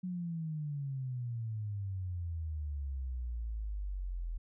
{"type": "exponential sweep", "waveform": "sine", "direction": "down", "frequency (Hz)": [185, 40.75], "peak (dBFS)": -35, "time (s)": [0.03, 4.38], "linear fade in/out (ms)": 10, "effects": []}